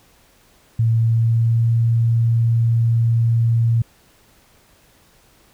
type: tone with pitch glide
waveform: sine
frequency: 113.9 to 115.62 Hz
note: A#2 to A#2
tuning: -40 to -14 cents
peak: -13 dBFS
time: 0.79-3.82 s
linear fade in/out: 5 ms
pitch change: +26 cents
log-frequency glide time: 0.98-1.7 s
effects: pink hiss -54 dBFS RMS until 5.53 s